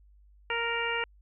harmonic tone, 466.2 Hz, A#4, in tune, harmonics 1 / 2 / 3 / 4 / 5 / 6, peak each -35 / -35 / -35 / -35 / -35 / -35 dBFS, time 0.5-1.04 s, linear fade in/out 2 ms, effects added 50 Hz sine -55 dBFS peak until 1.21 s

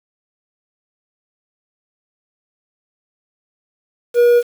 triangle tone with quantisation, 479.7 Hz, A#4, 50 cents sharp, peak -6 dBFS, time 4.14-4.43 s, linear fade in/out 50 ms, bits 6, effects none

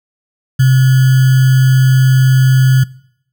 sine tone with sample-and-hold, 130.7 Hz, C3, 1 cent flat, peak -5 dBFS, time 0.59-2.84 s, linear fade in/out 10 ms, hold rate 1575 Hz, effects noise-tail reverb RT60 0.7 s tail -22 dB re dry

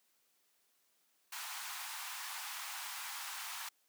pink high-pass noise, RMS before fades -44 dBFS, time 1.32-3.69 s, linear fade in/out 5 ms, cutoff 810 Hz, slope 48 dB/octave, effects white hiss -75 dBFS RMS until 3.88 s + high-pass 200 Hz 12 dB/octave

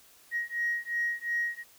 sine beating tone pair, 1886 / 1888.8 Hz, A#6 / A#6, +20 / +22 cents, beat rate 2.8 Hz, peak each -31 dBFS, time 0.31-1.64 s, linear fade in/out 50 ms, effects tanh soft clip ceiling -21 dBFS + white hiss -58 dBFS RMS until 1.78 s

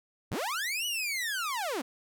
sawtooth linear two-way sweep, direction up then down, 38.22 to 2977 to 224.2 Hz, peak -27 dBFS, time 0.31-1.82 s, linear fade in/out 10 ms, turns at 0.86 s, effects none

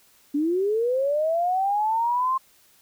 sine linear sweep, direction up, 280 to 1064 Hz, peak -20 dBFS, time 0.34-2.38 s, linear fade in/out 10 ms, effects white hiss -58 dBFS RMS until 2.81 s

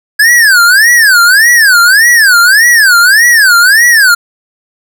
square tone with vibrato, 1640 Hz, G#6, 22 cents flat, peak -3 dBFS, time 0.19-4.15 s, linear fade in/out 10 ms, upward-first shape sine, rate 1.7 Hz, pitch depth 290 cents each way, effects none

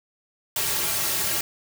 white noise with comb filter, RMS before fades -25 dBFS, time 0.56-1.41 s, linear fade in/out 2 ms, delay 4 ms, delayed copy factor -0.9, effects none

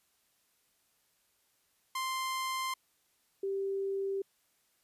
sawtooth / sine tone pair in turn, 1046.5 / 391.2 Hz, C6 / G4, 0 / -4 cents, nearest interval octave + perfect fourth, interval 1704 cents, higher first, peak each -29 / -31 dBFS, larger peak first, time 1.95-2.74 / 3.43-4.22 s, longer neither, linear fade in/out 5 ms, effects white hiss -73 dBFS RMS until 4.83 s + resampled to 32000 Hz

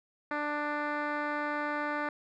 10% pulse tone with low-pass filter, 295.5 Hz, D4, 11 cents sharp, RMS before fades -33 dBFS, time 0.31-2.09 s, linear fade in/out 2 ms, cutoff 1900 Hz, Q 1.4, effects none

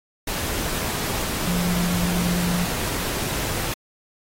sine tone in noise, 175.9 Hz, F3, 13 cents sharp, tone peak -21 dBFS, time 1.47-2.65 s, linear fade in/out 5 ms, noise pink, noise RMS -27 dBFS, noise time 0.27-3.74 s, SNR +3 dB, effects AAC 48 kbps

